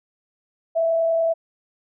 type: tone with frequency modulation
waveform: sine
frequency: 659.3 Hz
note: E5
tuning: in tune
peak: -17 dBFS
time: 0.75-1.34 s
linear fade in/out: 20 ms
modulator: 30.4 Hz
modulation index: 0.25
effects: none